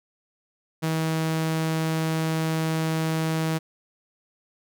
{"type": "tone", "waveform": "sawtooth", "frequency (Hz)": 160.2, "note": "E3", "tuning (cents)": -49, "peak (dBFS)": -19, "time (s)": [0.82, 3.59], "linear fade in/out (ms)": 20, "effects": []}